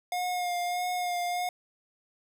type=tone with vibrato; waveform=square; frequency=714 Hz; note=F5; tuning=38 cents sharp; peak=-29 dBFS; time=0.12-1.49 s; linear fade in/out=2 ms; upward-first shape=sine; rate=1.6 Hz; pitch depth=23 cents each way; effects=none